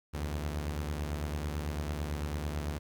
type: beating tone pair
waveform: sawtooth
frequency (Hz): 73.42 / 82.42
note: D2 / E2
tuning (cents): 0 / 0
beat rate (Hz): 9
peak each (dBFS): -30 / -36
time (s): 0.13-2.79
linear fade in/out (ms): 20
effects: 11-bit